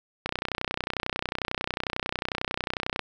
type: click train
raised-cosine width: 0.3 ms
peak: -11 dBFS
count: 86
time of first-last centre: 0.26-2.993 s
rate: 31.1 Hz
effects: none